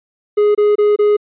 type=tone bursts; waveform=triangle; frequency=416.5 Hz; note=G#4; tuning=5 cents sharp; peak=-7 dBFS; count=4; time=0.37-1.168 s; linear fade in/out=10 ms; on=180 ms; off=26 ms; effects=resampled to 8000 Hz